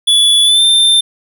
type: tone with pitch glide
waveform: square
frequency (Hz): 3432 to 3578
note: A7 to A7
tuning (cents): -44 to +28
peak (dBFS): -7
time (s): 0.07-1.01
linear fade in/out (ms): 10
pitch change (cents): +72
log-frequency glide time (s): 0.43-0.62
effects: none